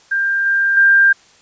sine tone with level steps, 1592 Hz, G6, 26 cents sharp, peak -14 / -12 / -7 dBFS, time 0.11-1.13 s, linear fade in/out 10 ms, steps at 0.46 / 0.77 s, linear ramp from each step 2 ms, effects white hiss -49 dBFS RMS until 1.41 s + resampled to 16000 Hz

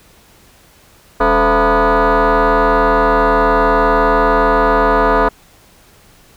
sine tone with frequency modulation, 277.7 Hz, C#4, 3 cents sharp, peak -7 dBFS, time 1.2-5.29 s, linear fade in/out 10 ms, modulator 238 Hz, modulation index 4.8, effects tanh soft clip ceiling -7 dBFS + pink hiss -47 dBFS RMS until 6.36 s

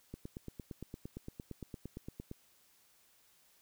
click train, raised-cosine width 3 ms, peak -30 dBFS, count 20, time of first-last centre 0.14-2.314 s, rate 8.74 Hz, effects white hiss -68 dBFS RMS until 3.61 s

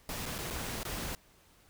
pink noise with dropouts, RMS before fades -38 dBFS, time 0.09-1.15 s, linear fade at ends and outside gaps 1 ms, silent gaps 0.256-0.261 / 0.382-0.387 / 0.503-0.507 / 0.832-0.851 s, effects pink hiss -63 dBFS RMS until 1.69 s

